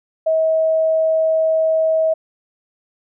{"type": "tone", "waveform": "sine", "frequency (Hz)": 640, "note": "D#5", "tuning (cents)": 49, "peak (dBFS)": -13, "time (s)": [0.26, 2.14], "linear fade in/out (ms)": 10, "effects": []}